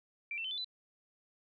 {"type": "tone with pitch steps", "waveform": "sine", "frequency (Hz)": [2349, 2683, 3064, 3499, 3996], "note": ["D7", "E7", "G7", "A7", "B7"], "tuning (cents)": [0, 30, -40, -10, 20], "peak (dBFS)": -36, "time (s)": [0.31, 0.645], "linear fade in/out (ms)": 2, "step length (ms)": 67, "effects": []}